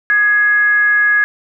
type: tone with frequency modulation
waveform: sine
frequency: 1673 Hz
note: G#6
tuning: 12 cents sharp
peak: -9 dBFS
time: 0.1-1.24 s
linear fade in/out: 0 ms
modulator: 445 Hz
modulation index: 0.32
effects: none